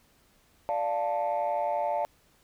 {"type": "chord", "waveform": "sine", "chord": "D minor", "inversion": "none", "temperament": "equal", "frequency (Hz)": [587.3, 698.5, 880], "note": ["D5", "F5", "A5"], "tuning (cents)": [0, 0, 0], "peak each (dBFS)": -29, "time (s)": [0.69, 2.05], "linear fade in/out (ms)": 0, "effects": ["tanh soft clip ceiling -21 dBFS", "pink hiss -64 dBFS RMS until 2.43 s"]}